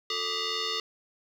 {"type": "tone with frequency modulation", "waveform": "sine", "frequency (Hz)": 360.7, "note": "F#4", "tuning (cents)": -44, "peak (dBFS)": -28, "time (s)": [0.1, 0.8], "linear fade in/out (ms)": 2, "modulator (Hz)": 804, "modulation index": 5.9, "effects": ["9-bit"]}